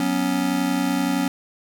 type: chord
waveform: square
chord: F# suspended fourth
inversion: none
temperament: just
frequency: 185 / 246.7 / 277.5 Hz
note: F#3 / B3 / C#4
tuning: 0 / -2 / +2 cents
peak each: -27 / -26 / -23 dBFS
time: 0-1.28 s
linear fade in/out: 2 ms
effects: none

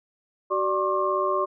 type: tone cluster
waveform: sine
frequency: 378 / 589 / 1073 / 1170 Hz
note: F#4 / D5 / C6 / D6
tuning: +37 / +5 / +43 / -7 cents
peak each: -27 / -27 / -25 / -30 dBFS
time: 0.5-1.46 s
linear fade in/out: 20 ms
effects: none

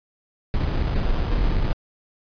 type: noise with sample-and-hold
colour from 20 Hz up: brown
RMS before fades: -21 dBFS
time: 0.54-1.73 s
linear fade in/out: 0 ms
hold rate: 2100 Hz
effects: resampled to 11025 Hz

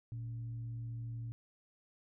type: tone with frequency modulation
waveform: sine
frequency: 116.54 Hz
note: A#2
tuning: in tune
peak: -39 dBFS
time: 0.12-1.32 s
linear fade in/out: 0 ms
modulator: 165 Hz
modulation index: 0.21
effects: none

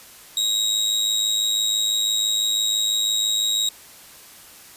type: tone with amplitude modulation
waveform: 30% pulse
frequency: 3798 Hz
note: A#7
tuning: 32 cents sharp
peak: -14 dBFS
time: 0.37-3.69 s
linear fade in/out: 2 ms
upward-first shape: sine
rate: 106 Hz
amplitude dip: 55%
effects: white hiss -45 dBFS RMS until 4.76 s + resampled to 32000 Hz

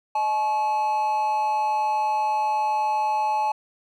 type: tone with amplitude modulation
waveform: triangle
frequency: 856 Hz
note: A5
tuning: 48 cents flat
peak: -16 dBFS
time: 0.15-3.52 s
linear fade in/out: 5 ms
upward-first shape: sine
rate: 241 Hz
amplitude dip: 55%
effects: none

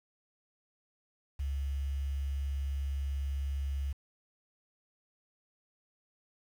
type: tone with quantisation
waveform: sine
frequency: 69.3 Hz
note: C#2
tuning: in tune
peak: -31 dBFS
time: 1.39-3.93 s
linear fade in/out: 10 ms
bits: 9
effects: none

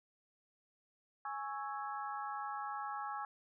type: harmonic tone with a mistuned harmonic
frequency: 277.2 Hz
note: C#4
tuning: in tune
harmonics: 3 / 4 / 5 / 6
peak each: -42 / -44 / -45 / -50 dBFS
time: 1.25-3.25 s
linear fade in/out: 2 ms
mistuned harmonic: 5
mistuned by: -86 cents
effects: none

